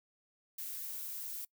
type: noise with high-pass filter sweep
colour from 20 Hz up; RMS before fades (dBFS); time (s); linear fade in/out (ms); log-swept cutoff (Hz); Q
violet; -42; 0.58-1.45; 5; 1700 to 670; 1.7
effects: noise-tail reverb RT60 0.1 s tail -23 dB re dry